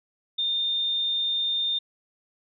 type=tone; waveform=sine; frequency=3625 Hz; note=A#7; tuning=49 cents flat; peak=-23 dBFS; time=0.38-1.79 s; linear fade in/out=10 ms; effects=none